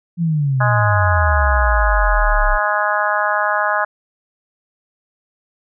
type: exponential sweep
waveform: sine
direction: down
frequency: 174.61 to 30.87 Hz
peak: -14 dBFS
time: 0.17-2.59 s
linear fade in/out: 50 ms
type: harmonic tone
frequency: 208.3 Hz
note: G#3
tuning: 5 cents sharp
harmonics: 3 / 4 / 5 / 6 / 7 / 8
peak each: -22 / -22 / -22 / -22 / -22 / -22 dBFS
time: 0.6-3.85 s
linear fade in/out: 10 ms
effects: none